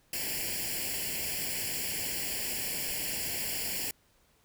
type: noise with comb filter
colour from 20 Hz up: white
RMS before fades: -34 dBFS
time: 0.13-3.91 s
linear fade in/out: 2 ms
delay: 0.4 ms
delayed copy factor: +0.9
effects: pink hiss -67 dBFS RMS until 4.44 s